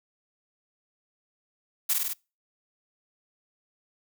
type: noise with echo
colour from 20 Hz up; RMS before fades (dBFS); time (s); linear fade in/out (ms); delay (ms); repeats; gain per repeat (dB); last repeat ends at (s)
blue; -24; 1.89-1.94; 10; 49; 4; -2; 2.136
effects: noise-tail reverb RT60 0.3 s tail -26 dB re dry